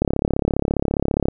click train, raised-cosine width 2 ms, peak -5 dBFS, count 45, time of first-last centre 0.02-1.284 s, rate 34.8 Hz, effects none

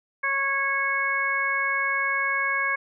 harmonic tone, 550 Hz, C#5, 14 cents flat, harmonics 1 / 2 / 3 / 4, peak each -38 / -28 / -26 / -26 dBFS, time 0.23-2.76 s, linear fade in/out 10 ms, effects none

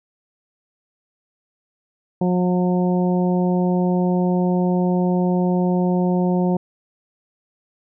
harmonic tone, 180 Hz, F#3, 47 cents flat, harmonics 1 / 2 / 3 / 4 / 5, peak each -17 / -23 / -27 / -29 / -31 dBFS, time 2.21-6.57 s, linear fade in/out 5 ms, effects none

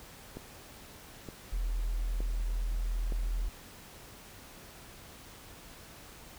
click train, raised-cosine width 2 ms, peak -27 dBFS, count 4, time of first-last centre 0.37-3.122 s, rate 1.09 Hz
sine tone, 41.2 Hz, E1, in tune, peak -29 dBFS, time 1.52-3.49 s, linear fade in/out 10 ms
effects pink hiss -51 dBFS RMS until 6.38 s

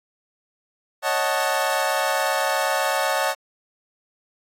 25% pulse chord, D# half-diminished seventh, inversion third, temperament equal, 554.4 / 622.3 / 740 / 880 Hz, C#5 / D#5 / F#5 / A5, 0 / 0 / 0 / 0 cents, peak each -22 dBFS, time 1.02-3.35 s, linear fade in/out 50 ms, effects AAC 48 kbps

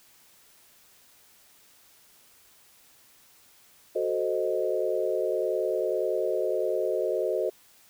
sine chord, F# diminished seventh, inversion none, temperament equal with one note detuned, 370 / 440 / 521.7 / 622.3 Hz, F#4 / A4 / C5 / Eb5, 0 / 0 / -5 / 0 cents, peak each -30 dBFS, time 3.95-7.5 s, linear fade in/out 10 ms, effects white hiss -58 dBFS RMS until 7.89 s

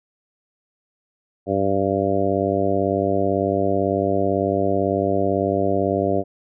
harmonic tone, 98 Hz, G2, in tune, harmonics 1 / 2 / 3 / 4 / 5 / 6 / 7, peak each -28 / -27 / -25 / -24 / -26 / -24 / -25 dBFS, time 1.46-6.24 s, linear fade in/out 50 ms, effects none

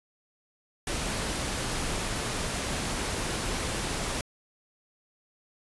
pink noise, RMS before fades -31 dBFS, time 0.87-4.21 s, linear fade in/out 2 ms, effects resampled to 24000 Hz

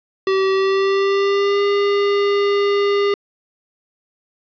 square tone with pitch glide, 384.2 to 403.8 Hz, G4 to G#4, -35 to -49 cents, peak -15 dBFS, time 0.27-3.14 s, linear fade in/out 2 ms, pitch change +86 cents, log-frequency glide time 0.52-1.63 s, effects resampled to 11025 Hz + 7-bit

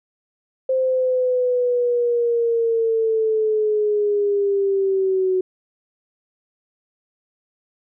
sine linear sweep, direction down, 523.3 to 370 Hz, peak -16 dBFS, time 0.69-5.41 s, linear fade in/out 5 ms, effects none

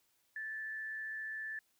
sine tone with frequency modulation, 1751 Hz, A6, 9 cents flat, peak -39 dBFS, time 0.36-1.59 s, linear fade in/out 2 ms, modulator 113 Hz, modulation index 0.33, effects white hiss -75 dBFS RMS until 1.79 s

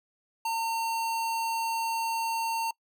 square tone, 910 Hz, A#5, 42 cents flat, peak -28 dBFS, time 0.45-2.71 s, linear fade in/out 5 ms, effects noise-tail reverb RT60 0.1 s tail -24 dB re dry

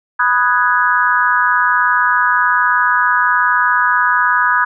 sine chord, G# minor seventh, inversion first, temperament equal, 987.8 / 1244.5 / 1480 / 1661.2 Hz, B5 / D#6 / F#6 / G#6, 0 / 0 / 0 / 0 cents, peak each -16 dBFS, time 0.19-4.65 s, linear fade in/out 10 ms, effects none

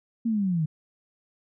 sine linear sweep, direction down, 235 to 149.2 Hz, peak -22 dBFS, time 0.25-0.66 s, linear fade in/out 10 ms, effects none

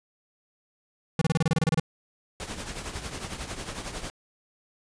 square tone bursts, 161.3 Hz, E3, 37 cents flat, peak -21 dBFS, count 12, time 1.19-1.798 s, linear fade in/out 2 ms, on 25 ms, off 28 ms
pink noise with tremolo, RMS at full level -33 dBFS, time 2.4-4.1 s, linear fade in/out 0 ms, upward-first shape triangle, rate 11 Hz, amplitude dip 70%
effects resampled to 22050 Hz

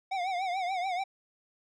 square tone with vibrato, 739 Hz, F#5, 2 cents flat, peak -30 dBFS, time 0.11-1.04 s, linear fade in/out 10 ms, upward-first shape triangle, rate 6.9 Hz, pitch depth 120 cents each way, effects low-pass 4000 Hz 12 dB/octave

